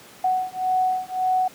sine beating tone pair, 742 / 743.8 Hz, F#5 / F#5, +5 / +9 cents, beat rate 1.8 Hz, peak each -23 dBFS, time 0.24-1.48 s, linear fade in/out 5 ms, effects pink hiss -46 dBFS RMS until 1.54 s + high-pass 150 Hz 12 dB/octave

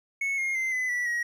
triangle tone with pitch steps, 2202 / 2138 / 2076 / 2016 / 1957.2 / 1900.4 Hz, C#7 / C7 / C7 / B6 / B6 / A#6, -12 / +37 / -14 / +35 / -16 / +33 cents, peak -24 dBFS, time 0.21-1.23 s, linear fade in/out 5 ms, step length 170 ms, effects none

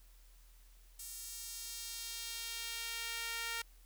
sawtooth tone with high-pass filter sweep, 462.1 Hz, A#4, 15 cents flat, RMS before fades -43 dBFS, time 0.99-3.62 s, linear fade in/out 5 ms, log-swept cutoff 8000 to 1700 Hz, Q 1, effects added 41 Hz sine -58 dBFS peak until 3.85 s + white hiss -68 dBFS RMS until 3.85 s

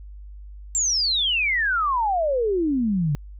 sine exponential sweep, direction down, 7540 to 138.59 Hz, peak -19 dBFS, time 0.75-3.15 s, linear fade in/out 0 ms, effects added 50 Hz sine -37 dBFS peak until 3.39 s

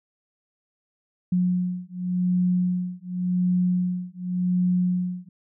sine beating tone pair, 179.9 / 180.79 Hz, F#3 / F#3, -48 / -40 cents, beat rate 0.89 Hz, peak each -24 dBFS, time 1.32-5.29 s, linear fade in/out 5 ms, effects none

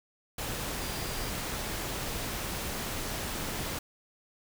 sine tone in noise, 4779 Hz, D8, 29 cents sharp, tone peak -46 dBFS, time 0.81-1.3 s, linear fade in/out 5 ms, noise pink, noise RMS -35 dBFS, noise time 0.38-3.79 s, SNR -14 dB, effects none

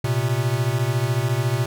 square beating tone pair, 116 / 130 Hz, A#2 / C3, -8 / -11 cents, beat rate 14 Hz, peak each -23 dBFS, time 0.04-1.66 s, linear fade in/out 5 ms, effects none

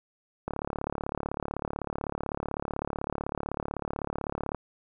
click train, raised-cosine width 1 ms, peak -17 dBFS, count 147, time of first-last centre 0.48-4.547 s, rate 35.9 Hz, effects none

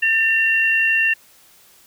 sine tone pair together, 1794 / 2745 Hz, A6 / F7, +33 / -31 cents, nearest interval perfect fifth, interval 736 cents, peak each -17 dBFS, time 0.02-1.14 s, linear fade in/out 10 ms, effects white hiss -51 dBFS RMS until 1.86 s

